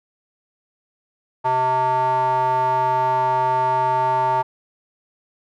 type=tone with band-pass filter; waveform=square; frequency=128.5 Hz; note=C3; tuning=31 cents flat; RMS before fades=-19 dBFS; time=1.44-4.43 s; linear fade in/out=20 ms; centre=880 Hz; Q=6.1; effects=none